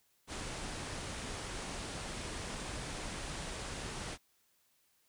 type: low-pass noise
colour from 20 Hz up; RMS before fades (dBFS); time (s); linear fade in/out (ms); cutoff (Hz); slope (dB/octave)
pink; -42; 0.27-4.18; 50; 10000; 96
effects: white hiss -73 dBFS RMS until 5.08 s